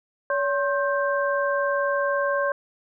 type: tone cluster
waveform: sine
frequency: 567 / 1069 / 1569 Hz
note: C#5 / C6 / G6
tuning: +39 / +37 / +1 cents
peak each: -23 / -27 / -27 dBFS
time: 0.3-2.52 s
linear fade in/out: 2 ms
effects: none